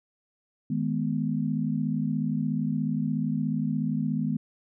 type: tone cluster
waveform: sine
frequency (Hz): 157.1 / 210.9 / 247.8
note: D#3 / G#3 / B3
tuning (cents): +17 / +27 / +6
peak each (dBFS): -29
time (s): 0.7-4.37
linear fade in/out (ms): 5
effects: none